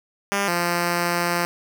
5% pulse tone pair in turn, 200 / 173.46 Hz, G3 / F3, +35 / -11 cents, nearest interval major second, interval 246 cents, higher first, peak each -9 dBFS, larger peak neither, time 0.32-0.48 / 0.48-1.45 s, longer second, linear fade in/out 0 ms, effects none

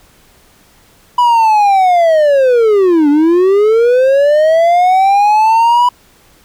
triangle linear two-way sweep, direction down then up, 987.8 to 284.3 to 987.8 Hz, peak -4 dBFS, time 1.18-5.89 s, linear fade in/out 5 ms, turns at 3.09 s, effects pink hiss -47 dBFS RMS until 6.44 s

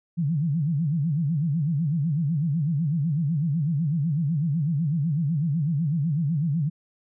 sine tone with vibrato, 154.3 Hz, D#3, 14 cents flat, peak -21 dBFS, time 0.17-6.7 s, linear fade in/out 20 ms, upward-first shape sine, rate 8 Hz, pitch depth 210 cents each way, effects none

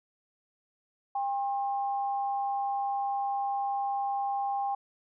sine tone pair together, 800.6 / 1070 Hz, G5 / C6, +36 / +38 cents, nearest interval perfect fourth, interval 502 cents, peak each -28 / -39 dBFS, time 1.15-4.75 s, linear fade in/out 5 ms, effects none

